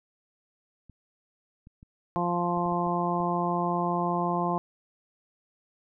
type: clicks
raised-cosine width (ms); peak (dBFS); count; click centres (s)
5; -37; 8; 0.897 / 1.671 / 1.829 / 2.573 / 2.661 / 2.722 / 2.868 / 3.204
type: harmonic tone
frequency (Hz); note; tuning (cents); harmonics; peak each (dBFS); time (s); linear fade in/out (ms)
174.61; F3; 0; 1 / 2 / 3 / 4 / 5 / 6; -30 / -32 / -37 / -31 / -32 / -31; 2.16-4.58; 0
effects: none